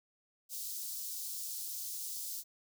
white high-pass noise, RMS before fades -41 dBFS, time 0.49-2.44 s, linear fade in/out 50 ms, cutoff 4500 Hz, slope 24 dB/octave, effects none

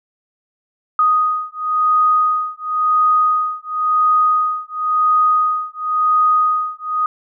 sine beating tone pair, 1244.5 / 1245.45 Hz, D#6 / D#6, 0 / +1 cents, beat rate 0.95 Hz, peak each -16 dBFS, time 0.99-7.06 s, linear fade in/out 2 ms, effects none

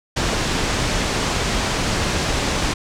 pink low-pass noise, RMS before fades -21 dBFS, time 0.16-2.74 s, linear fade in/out 10 ms, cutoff 7600 Hz, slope 24 dB/octave, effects none

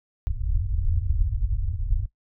pink low-pass noise, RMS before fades -24 dBFS, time 0.27-2.06 s, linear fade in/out 0 ms, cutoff 100 Hz, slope 48 dB/octave, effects noise-tail reverb RT60 0.1 s tail -17 dB re dry

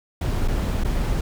brown noise with dropouts, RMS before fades -22 dBFS, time 0.21-1.21 s, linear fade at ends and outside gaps 5 ms, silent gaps 0.478-0.481 / 0.838-0.846 s, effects none

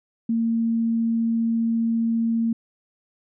sine tone, 228.7 Hz, A#3, 33 cents flat, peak -19 dBFS, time 0.29-2.53 s, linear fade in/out 5 ms, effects none

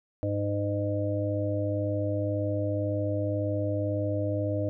harmonic tone with a mistuned harmonic, 101.9 Hz, G#2, 32 cents flat, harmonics 1 / 3 / 5 / 6, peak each -29 / -32 / -34 / -32 dBFS, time 0.23-4.69 s, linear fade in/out 0 ms, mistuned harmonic 1, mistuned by +16 cents, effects none

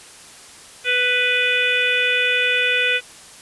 harmonic tone, 495.5 Hz, B4, 6 cents sharp, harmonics 1 / 3 / 4 / 5 / 6 / 7, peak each -26 / -22 / -25 / -19 / -26 / -26 dBFS, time 0.84-3.01 s, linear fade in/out 50 ms, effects white hiss -42 dBFS RMS until 3.41 s + resampled to 24000 Hz

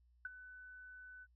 sine tone with ADSR envelope, 1500 Hz, F#6, 23 cents sharp, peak -38 dBFS, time 0.25-1.27 s, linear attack 3 ms, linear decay 23 ms, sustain -14 dB, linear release 47 ms, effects added 60 Hz sine -67 dBFS peak until 1.35 s

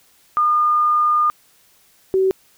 sine tone pair in turn, 1215 / 380.3 Hz, D#6 / F#4, -42 / +48 cents, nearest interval octave + minor sixth, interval 2010 cents, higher first, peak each -13 dBFS, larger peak neither, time 0.37-1.3 / 2.14-2.31 s, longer first, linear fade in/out 0 ms, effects white hiss -55 dBFS RMS until 2.57 s

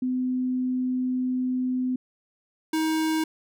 sine / square tone pair in turn, 254.1 / 316.5 Hz, B3 / D#4, +49 / +30 cents, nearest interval major third, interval 381 cents, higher second, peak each -23 / -23 dBFS, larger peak neither, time 0.02-1.96 / 2.73-3.24 s, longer first, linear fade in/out 5 ms, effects none

